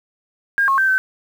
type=tone with pitch steps; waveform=sine; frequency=1615 / 1086 / 1558 / 1534 Hz; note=G#6 / C#6 / G6 / G6; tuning=-49 / -36 / -11 / -38 cents; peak=-13 dBFS; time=0.58-0.98 s; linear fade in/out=0 ms; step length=100 ms; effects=7-bit

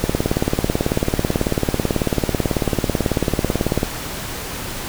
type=click train; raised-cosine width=2 ms; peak=-3 dBFS; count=70; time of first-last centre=0.04-3.831 s; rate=18.2 Hz; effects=pink hiss -28 dBFS RMS until 4.88 s

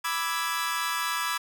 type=chord; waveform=sawtooth; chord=E dominant seventh; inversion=second; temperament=equal with one note detuned; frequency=987.8 / 1174.7 / 1318.5 / 1667 Hz; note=B5 / D6 / E6 / G#6; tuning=0 / 0 / 0 / +6 cents; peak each=-29 dBFS; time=0.04-1.38 s; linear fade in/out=10 ms; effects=none

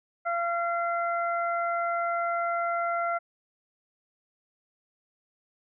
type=harmonic tone; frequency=685 Hz; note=F5; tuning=34 cents flat; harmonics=1 / 2 / 3; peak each=-28 / -29 / -38 dBFS; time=0.25-3.19 s; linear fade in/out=20 ms; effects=none

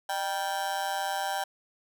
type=tone with amplitude modulation; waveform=35% pulse; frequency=784 Hz; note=G5; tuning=in tune; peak=-23 dBFS; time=0.09-1.44 s; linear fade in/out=5 ms; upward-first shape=sine; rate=177 Hz; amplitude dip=90%; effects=none

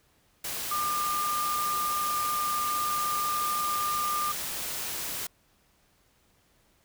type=tone in noise; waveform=sine; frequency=1200 Hz; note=D6; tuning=37 cents sharp; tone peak=-27 dBFS; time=0.71-4.32 s; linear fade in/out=5 ms; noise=white; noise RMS=-34 dBFS; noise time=0.44-5.27 s; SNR=+4 dB; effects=pink hiss -66 dBFS RMS until 6.84 s

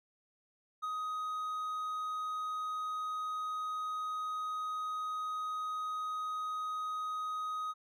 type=tone with ADSR envelope; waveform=triangle; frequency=1254 Hz; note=D#6; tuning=13 cents sharp; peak=-31 dBFS; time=0.82-7.74 s; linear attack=21 ms; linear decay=15 ms; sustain=-2 dB; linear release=36 ms; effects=none

